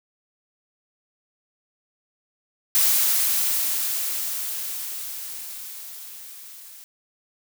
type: noise with level ramp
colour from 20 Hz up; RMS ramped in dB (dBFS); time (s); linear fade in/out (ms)
blue; -18 to -44; 2.75-6.84; 0
effects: none